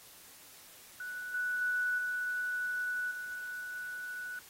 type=tone with level steps; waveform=sine; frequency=1480 Hz; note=F#6; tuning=in tune; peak=-38 / -31 / -29 / -32 / -38 dBFS; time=1-4.39 s; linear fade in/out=2 ms; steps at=1.34 / 1.61 / 1.98 / 3.11 s; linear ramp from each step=5 ms; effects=white hiss -55 dBFS RMS until 4.49 s + AAC 48 kbps